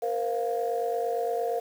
sine chord, Bb suspended second, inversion none, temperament equal with one note detuned, 466.2 / 514.9 / 698.5 Hz, Bb4 / C5 / F5, 0 / -28 / 0 cents, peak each -28 / -32 / -29 dBFS, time 0.02-1.6 s, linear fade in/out 10 ms, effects tanh soft clip ceiling -18 dBFS + 8-bit

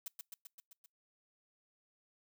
blue noise with echo, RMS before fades -42 dBFS, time 0.06-0.08 s, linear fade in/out 2 ms, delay 130 ms, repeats 6, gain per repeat -3 dB, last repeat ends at 0.86 s, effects noise-tail reverb RT60 0.2 s tail -26 dB re dry

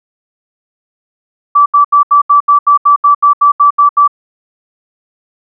sine tone bursts, 1158 Hz, D6, 25 cents flat, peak -3 dBFS, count 14, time 1.55-4.078 s, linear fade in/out 10 ms, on 110 ms, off 76 ms, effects none

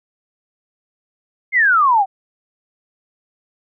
sine exponential sweep, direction down, 2164 to 743 Hz, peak -10 dBFS, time 1.52-2.06 s, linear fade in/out 50 ms, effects none

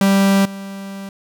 45% pulse tone with level steps, 196 Hz, G3, in tune, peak -11 / -28 dBFS, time 0.01-1.09 s, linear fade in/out 2 ms, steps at 0.45 s, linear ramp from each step 5 ms, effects none

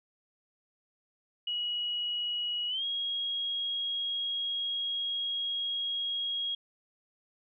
sine tone with pitch glide, 2911 to 3286 Hz, F#7 to G#7, -29 to -19 cents, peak -30 dBFS, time 1.47-6.55 s, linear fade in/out 5 ms, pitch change +210 cents, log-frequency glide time 2.68-2.84 s, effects none

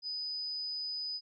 sine tone, 4988 Hz, D#8, 3 cents sharp, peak -35 dBFS, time 0.02-1.21 s, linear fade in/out 50 ms, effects none

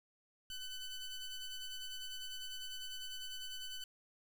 40% pulse ring-modulated tone, 1505 Hz, F#6, 29 cents sharp, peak -39 dBFS, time 0.5-3.84 s, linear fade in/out 2 ms, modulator 1500 Hz, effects none

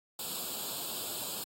white noise with comb filter, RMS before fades -38 dBFS, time 0.19-1.44 s, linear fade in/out 2 ms, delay 0.25 ms, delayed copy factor +0.85, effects high-pass 150 Hz 12 dB/octave + AAC 48 kbps

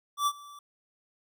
square tone with ADSR envelope, 1161 Hz, D6, 20 cents flat, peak -23 dBFS, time 0.17-0.59 s, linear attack 96 ms, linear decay 55 ms, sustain -23 dB, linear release 3 ms, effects none

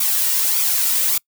blue noise with flanger, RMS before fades -18 dBFS, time 0-1.18 s, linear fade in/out 5 ms, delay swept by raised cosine 0.85 to 2.15 ms, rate 1.7 Hz, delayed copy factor +0.55, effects noise-tail reverb RT60 0.1 s tail -25 dB re dry

